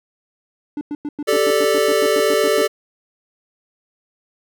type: tone bursts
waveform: triangle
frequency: 293.7 Hz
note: D4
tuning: in tune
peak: -20 dBFS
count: 14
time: 0.77-2.618 s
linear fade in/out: 2 ms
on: 41 ms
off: 98 ms
type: chord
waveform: square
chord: G suspended second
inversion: none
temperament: equal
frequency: 392 / 440 / 587.3 Hz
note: G4 / A4 / D5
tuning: 0 / 0 / 0 cents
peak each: -21 / -18 / -20 dBFS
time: 1.27-2.68 s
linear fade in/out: 20 ms
effects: none